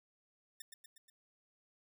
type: tone with echo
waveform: 5% pulse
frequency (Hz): 1800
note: A6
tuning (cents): +39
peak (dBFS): -34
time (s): 0.6-0.62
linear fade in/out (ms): 5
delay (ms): 120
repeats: 4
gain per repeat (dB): -4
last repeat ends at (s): 1.1
effects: none